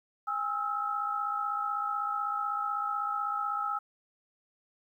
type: tone cluster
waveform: sine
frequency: 818 / 1294 / 1350 Hz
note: G#5 / E6 / E6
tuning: -26 / -32 / +41 cents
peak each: -36 / -31 / -37 dBFS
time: 0.27-3.79 s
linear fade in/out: 10 ms
effects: 11-bit